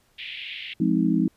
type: band-pass noise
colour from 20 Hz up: white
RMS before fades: -36 dBFS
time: 0.18-0.74 s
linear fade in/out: 10 ms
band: 2100 to 3400 Hz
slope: 48 dB/octave
type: chord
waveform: sine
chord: F minor seventh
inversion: none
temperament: just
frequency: 174.61 / 209.5 / 261.9 / 314.3 Hz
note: F3 / Ab3 / C4 / Eb4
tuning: 0 / +15 / +2 / +18 cents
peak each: -24 dBFS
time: 0.8-1.28 s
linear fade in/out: 5 ms
effects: pink hiss -64 dBFS RMS until 1.36 s + resampled to 32000 Hz

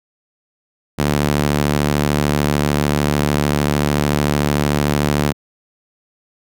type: tone with high-pass filter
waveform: sawtooth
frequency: 73.42 Hz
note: D2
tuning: in tune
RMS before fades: -17 dBFS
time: 0.98-5.33 s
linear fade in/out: 20 ms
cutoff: 150 Hz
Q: 0.96
effects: none

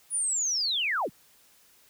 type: linear sweep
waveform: sine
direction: down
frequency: 9956 to 87.31 Hz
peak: -25 dBFS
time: 0.1-1.1 s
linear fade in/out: 50 ms
effects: white hiss -60 dBFS RMS until 1.89 s

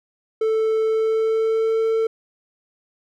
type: tone with pitch glide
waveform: triangle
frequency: 440.9 to 447.3 Hz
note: A4 to A4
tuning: +4 to +28 cents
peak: -15 dBFS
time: 0.41-2.07 s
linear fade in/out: 5 ms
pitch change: +24 cents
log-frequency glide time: 0.83-1.8 s
effects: none

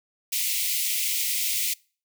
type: high-pass noise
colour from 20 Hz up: white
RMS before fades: -26 dBFS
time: 0.32-1.74 s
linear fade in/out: 10 ms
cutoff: 2000 Hz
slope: 96 dB/octave
effects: noise-tail reverb RT60 0.4 s tail -25 dB re dry

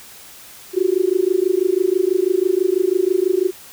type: tone with amplitude modulation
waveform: sine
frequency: 370 Hz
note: F#4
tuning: in tune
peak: -10 dBFS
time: 0.73-3.52 s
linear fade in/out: 50 ms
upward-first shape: sine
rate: 26.1 Hz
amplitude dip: 100%
effects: white hiss -41 dBFS RMS until 3.72 s

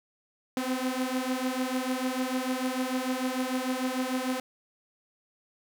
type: beating tone pair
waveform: sawtooth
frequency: 253.4 / 260.1 Hz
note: B3 / C4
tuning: +45 / -10 cents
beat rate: 6.7 Hz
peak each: -27 dBFS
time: 0.57-4.4 s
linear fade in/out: 2 ms
effects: 9-bit

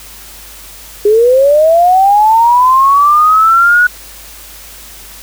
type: linear sweep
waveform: sine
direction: up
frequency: 405.3 to 1474 Hz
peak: -4 dBFS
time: 1.05-3.87 s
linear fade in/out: 5 ms
effects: added 50 Hz sine -38 dBFS peak until 5.22 s + white hiss -33 dBFS RMS until 5.22 s

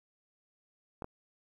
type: clicks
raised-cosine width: 1 ms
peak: -26 dBFS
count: 2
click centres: 1.022 / 1.044 s
effects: 10-bit

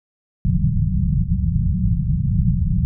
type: low-pass noise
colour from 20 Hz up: white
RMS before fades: -18 dBFS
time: 0.45-2.85 s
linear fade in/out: 0 ms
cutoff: 190 Hz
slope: 96 dB/octave
effects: none

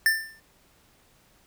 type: tone with exponential decay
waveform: square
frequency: 1783 Hz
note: A6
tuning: 22 cents sharp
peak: -16 dBFS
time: 0.06-0.4 s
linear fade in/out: 1 ms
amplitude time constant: 72 ms
effects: pink hiss -61 dBFS RMS until 1.46 s

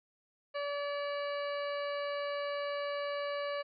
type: harmonic tone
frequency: 574 Hz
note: D5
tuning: 40 cents flat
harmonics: 1 / 2 / 3 / 4 / 5 / 7 / 8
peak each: -35 / -41 / -45 / -47 / -49 / -52 / -53 dBFS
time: 0.54-3.63 s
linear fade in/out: 20 ms
effects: none

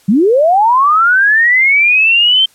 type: linear sweep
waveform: sine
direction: up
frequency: 174.61 to 3142 Hz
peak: -6 dBFS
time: 0.08-2.46 s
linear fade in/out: 10 ms
effects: white hiss -49 dBFS RMS until 2.54 s + low-pass 12000 Hz 12 dB/octave

